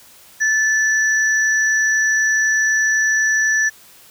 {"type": "tone pair together", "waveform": "sine", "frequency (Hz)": [1744, 5866], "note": ["A6", "F#8"], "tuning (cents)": [-16, -16], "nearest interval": "octave + major sixth", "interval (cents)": 2100, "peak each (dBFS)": [-14, -23], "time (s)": [0.4, 3.7], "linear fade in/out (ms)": 20, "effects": ["white hiss -46 dBFS RMS until 4.1 s"]}